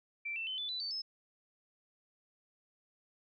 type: tone with pitch steps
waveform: sine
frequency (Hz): 2341 / 2674 / 3053 / 3487 / 3983 / 4549 / 5195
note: D7 / E7 / G7 / A7 / B7 / C#8 / E8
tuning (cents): -6 / +24 / -46 / -16 / +14 / +44 / -26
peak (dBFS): -36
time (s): 0.25-1.02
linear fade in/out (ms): 10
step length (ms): 110
effects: none